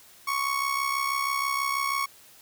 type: tone with amplitude modulation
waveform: 30% pulse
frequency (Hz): 1108.7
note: C#6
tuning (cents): 0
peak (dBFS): -20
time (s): 0.27-2.06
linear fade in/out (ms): 10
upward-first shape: sine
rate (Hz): 66.2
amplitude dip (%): 60
effects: white hiss -53 dBFS RMS until 2.41 s